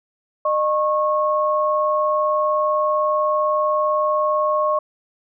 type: tone pair together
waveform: sine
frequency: 609 / 1093.3 Hz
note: D#5 / C#6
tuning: -37 / -24 cents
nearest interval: minor seventh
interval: 1013 cents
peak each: -19 dBFS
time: 0.45-4.79 s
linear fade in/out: 5 ms
effects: none